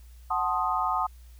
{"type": "chord", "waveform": "sine", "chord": "F# diminished seventh", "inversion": "none", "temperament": "equal with one note detuned", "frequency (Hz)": [740, 880, 1052.6, 1244.5], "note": ["F#5", "A5", "C6", "Eb6"], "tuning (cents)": [0, 0, 10, 0], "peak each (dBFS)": [-30, -30, -31, -28], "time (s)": [0.3, 1.07], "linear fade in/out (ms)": 10, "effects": ["added 60 Hz sine -46 dBFS peak until 1.39 s", "white hiss -62 dBFS RMS until 1.39 s"]}